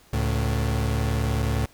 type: tone pair together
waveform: 35% pulse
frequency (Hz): 70.32 / 110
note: C#2 / A2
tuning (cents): +25 / 0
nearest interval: minor sixth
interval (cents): 775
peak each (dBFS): -23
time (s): 0.13-1.66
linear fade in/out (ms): 5
effects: pink hiss -55 dBFS RMS until 1.73 s